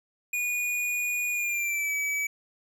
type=tone with pitch glide; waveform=square; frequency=2452 to 2288 Hz; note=D#7 to D7; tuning=-26 to -46 cents; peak=-27 dBFS; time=0.33-2.27 s; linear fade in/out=5 ms; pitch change=-120 cents; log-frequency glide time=1.31-1.94 s; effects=none